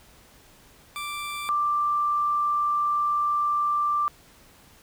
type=tone pair in turn; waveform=20% pulse / sine; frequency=1174.7 / 1179 Hz; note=D6 / D6; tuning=0 / +6 cents; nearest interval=unison; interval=6 cents; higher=second; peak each=-26 / -21 dBFS; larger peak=second; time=0.96-1.49 / 1.49-4.08 s; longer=second; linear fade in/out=0 ms; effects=pink hiss -54 dBFS RMS until 4.82 s